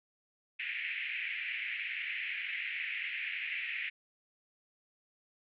white band-pass noise, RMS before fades -38 dBFS, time 0.59-3.9 s, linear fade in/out 10 ms, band 1900 to 2600 Hz, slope 48 dB/octave, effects none

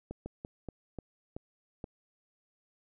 slowing click train, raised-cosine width 2 ms, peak -26 dBFS, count 7, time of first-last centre 0.11-1.842 s, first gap 150 ms, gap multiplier 1.26, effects none

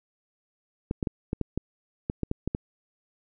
clicks, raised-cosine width 3 ms, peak -14 dBFS, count 11, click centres 0.911 / 1.028 / 1.072 / 1.331 / 1.413 / 1.576 / 2.099 / 2.233 / 2.314 / 2.476 / 2.549 s, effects none

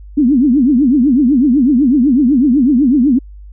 sine tone with vibrato, 265.6 Hz, C4, 26 cents sharp, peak -7 dBFS, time 0.17-3.19 s, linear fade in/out 10 ms, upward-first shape triangle, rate 8 Hz, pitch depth 290 cents each way, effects added 50 Hz sine -31 dBFS peak until 3.52 s

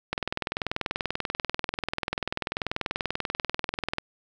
click train, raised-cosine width 0.3 ms, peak -11 dBFS, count 80, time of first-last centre 0.13-3.984 s, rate 20.5 Hz, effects none

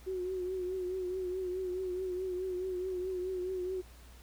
sine tone with vibrato, 368.5 Hz, F#4, 7 cents flat, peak -33 dBFS, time 0.06-3.82 s, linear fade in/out 20 ms, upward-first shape triangle, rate 4.7 Hz, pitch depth 58 cents each way, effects added 60 Hz sine -52 dBFS peak until 4.22 s + pink hiss -59 dBFS RMS until 4.22 s

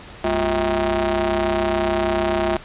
sawtooth ring-modulated tone, 146.83 Hz, D3, in tune, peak -11 dBFS, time 0.24-2.57 s, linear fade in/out 5 ms, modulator 498 Hz, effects pink hiss -40 dBFS RMS until 2.64 s + resampled to 8000 Hz

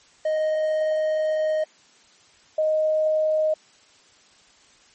triangle / sine tone pair in turn, 622.3 / 622.3 Hz, D#5 / D#5, 0 / 0 cents, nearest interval unison, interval 0 cents, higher neither, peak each -18 dBFS, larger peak neither, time 0.25-1.64 / 2.58-3.54 s, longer first, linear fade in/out 5 ms, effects white hiss -55 dBFS RMS until 4.94 s + MP3 32 kbps

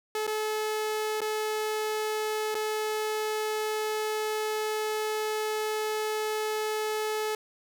sawtooth tone with dropouts, 430.5 Hz, A4, 38 cents flat, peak -24 dBFS, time 0.15-7.35 s, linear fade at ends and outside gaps 2 ms, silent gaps 0.268-0.276 / 1.206-1.216 / 2.545-2.551 s, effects none

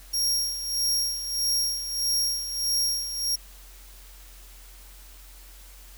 sawtooth tone with tremolo, 5588 Hz, F8, in tune, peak -19 dBFS, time 0.13-3.36 s, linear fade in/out 10 ms, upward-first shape sine, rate 1.6 Hz, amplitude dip 65%, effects added 45 Hz sine -46 dBFS peak until 5.97 s + white hiss -51 dBFS RMS until 5.97 s

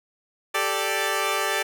10% pulse chord, G suspended second, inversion none, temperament equal, 392 / 440 / 587.3 Hz, G4 / A4 / D5, 0 / 0 / 0 cents, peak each -19 dBFS, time 0.54-1.63 s, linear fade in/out 10 ms, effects none

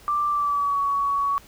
sine tone with pitch glide, 1178 to 1123.5 Hz, D6 to C#6, +5 to +23 cents, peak -20 dBFS, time 0.08-1.38 s, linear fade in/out 0 ms, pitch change -82 cents, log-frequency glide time 0.29-0.8 s, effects added 50 Hz sine -53 dBFS peak until 1.47 s + pink hiss -50 dBFS RMS until 1.47 s

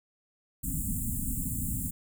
pink band-stop noise, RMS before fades -32 dBFS, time 0.63-1.91 s, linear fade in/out 10 ms, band 280 to 7300 Hz, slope 96 dB/octave, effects none

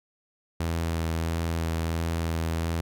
sawtooth tone with vibrato, 82.4 Hz, E2, in tune, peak -22 dBFS, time 0.6-2.81 s, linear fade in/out 5 ms, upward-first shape sine, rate 1.5 Hz, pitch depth 14 cents each way, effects none

